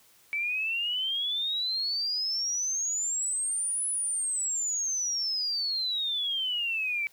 sine exponential two-way sweep, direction up then down, 2292 to 10160 to 2292 Hz, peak -27 dBFS, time 0.33-7.07 s, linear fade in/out 0 ms, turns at 3.87 s, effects white hiss -60 dBFS RMS until 7.12 s

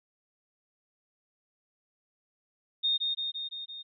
sine tone with echo, 3681 Hz, A#7, 23 cents flat, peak -24 dBFS, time 2.83-2.98 s, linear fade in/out 20 ms, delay 170 ms, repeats 5, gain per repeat -3 dB, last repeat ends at 3.83 s, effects none

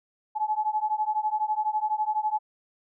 sine beating tone pair, 850 / 862 Hz, G#5 / A5, +40 / -36 cents, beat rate 12 Hz, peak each -27 dBFS, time 0.35-2.39 s, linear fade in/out 20 ms, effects none

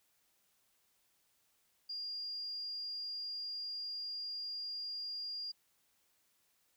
sine tone, 4815 Hz, D8, 42 cents sharp, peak -39 dBFS, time 1.89-5.52 s, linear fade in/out 10 ms, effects white hiss -75 dBFS RMS until 6.76 s

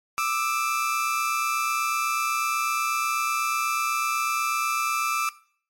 30% pulse tone pair together, 1186 / 1314.1 Hz, D6 / E6, +17 / -6 cents, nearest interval major second, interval 177 cents, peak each -23 dBFS, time 0.18-5.29 s, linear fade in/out 0 ms, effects noise-tail reverb RT60 0.5 s tail -20 dB re dry + MP3 64 kbps

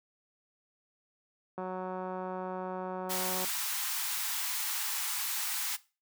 click train, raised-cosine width 1 ms, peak -24 dBFS, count 346, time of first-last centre 1.58-3.445 s, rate 185 Hz
white high-pass noise, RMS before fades -34 dBFS, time 3.09-5.77 s, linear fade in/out 20 ms, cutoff 780 Hz, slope 96 dB/octave
effects noise-tail reverb RT60 0.3 s tail -18 dB re dry + high-pass 150 Hz 12 dB/octave

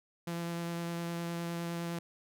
sawtooth tone with vibrato, 170 Hz, F3, 46 cents flat, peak -31 dBFS, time 0.27-1.99 s, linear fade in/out 5 ms, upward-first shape triangle, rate 9.8 Hz, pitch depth 12 cents each way, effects none

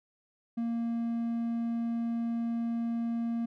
triangle tone, 232.3 Hz, A#3, 6 cents flat, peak -27 dBFS, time 0.57-3.46 s, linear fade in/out 10 ms, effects none

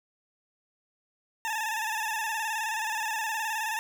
20% pulse tone with vibrato, 880 Hz, A5, in tune, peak -24 dBFS, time 1.45-3.79 s, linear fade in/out 0 ms, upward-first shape square, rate 19 Hz, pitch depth 52 cents each way, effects none

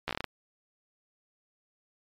slowing click train, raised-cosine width 0.3 ms, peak -15 dBFS, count 8, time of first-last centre 0.08-0.243 s, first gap 13 ms, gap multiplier 1.19, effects MP3 96 kbps

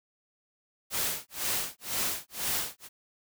white noise with tremolo, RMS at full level -29 dBFS, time 0.9-2.89 s, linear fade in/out 50 ms, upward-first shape sine, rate 2 Hz, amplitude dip 100%, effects none

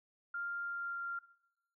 sine tone with pitch glide, 1396.9 to 1388.1 Hz, F6 to F6, 0 to -11 cents, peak -37 dBFS, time 0.34-1.19 s, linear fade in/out 5 ms, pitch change -11 cents, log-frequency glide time 0.64-0.98 s, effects noise-tail reverb RT60 0.8 s tail -18 dB re dry

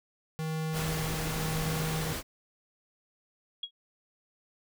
square tone with tremolo, 158.3 Hz, D#3, 30 cents sharp, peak -31 dBFS, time 0.39-2.13 s, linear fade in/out 0 ms, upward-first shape sine, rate 0.95 Hz, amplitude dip 30%
pink noise, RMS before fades -35 dBFS, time 0.72-2.23 s, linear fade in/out 50 ms
sine tone with exponential decay, 3301 Hz, G#7, 11 cents flat, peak -29 dBFS, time 3.63-3.71 s, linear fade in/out 5 ms, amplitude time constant 16 ms
effects none

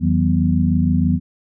sine tone cluster, 84.6 / 162.8 / 189.1 / 246.1 Hz, E2 / E3 / F#3 / B3, +45 / -21 / +38 / -6 cents, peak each -19 dBFS, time 0-1.2 s, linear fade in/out 50 ms, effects none

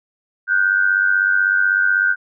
sine tone pair together, 1448 / 1544.1 Hz, F#6 / G6, -38 / -27 cents, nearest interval minor second, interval 111 cents, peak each -16 dBFS, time 0.47-2.16 s, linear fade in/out 50 ms, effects none

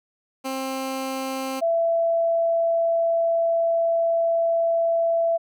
15% pulse / sine tone pair in turn, 265.1 / 668 Hz, C4 / E5, +23 / +23 cents, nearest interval octave + major third, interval 1600 cents, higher second, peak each -20 / -18 dBFS, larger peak second, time 0.44-1.61 / 1.61-5.38 s, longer second, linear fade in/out 20 ms, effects none

